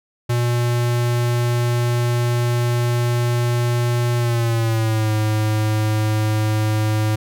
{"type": "tone with pitch glide", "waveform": "square", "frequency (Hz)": [120.3, 107.8], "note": ["B2", "A2"], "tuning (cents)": [-45, -35], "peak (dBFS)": -17, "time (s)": [0.29, 7.16], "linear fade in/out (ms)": 10, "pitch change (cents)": -190, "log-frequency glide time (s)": [4.17, 5.12], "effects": []}